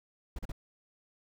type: noise bursts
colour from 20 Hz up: brown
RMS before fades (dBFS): -36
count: 3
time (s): 0.36-0.519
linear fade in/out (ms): 5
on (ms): 29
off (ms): 36
effects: none